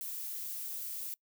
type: noise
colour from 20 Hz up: violet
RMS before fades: -40 dBFS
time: 0.01-1.14 s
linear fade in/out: 0 ms
effects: noise-tail reverb RT60 0.1 s tail -25 dB re dry